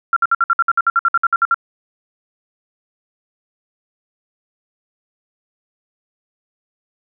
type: tone bursts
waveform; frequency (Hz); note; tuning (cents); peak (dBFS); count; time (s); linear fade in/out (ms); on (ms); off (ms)
sine; 1372; F6; -31; -10; 16; 0.13-1.544; 2; 34; 58
effects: none